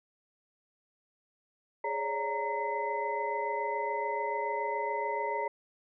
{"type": "tone cluster", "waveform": "sine", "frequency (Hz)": [417.4, 548, 575, 927, 2027], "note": ["G#4", "C#5", "D5", "A#5", "B6"], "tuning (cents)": [9, -20, -37, -10, 45], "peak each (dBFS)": [-37, -39, -40, -32, -40], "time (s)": [1.84, 5.48], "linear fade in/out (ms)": 5, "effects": []}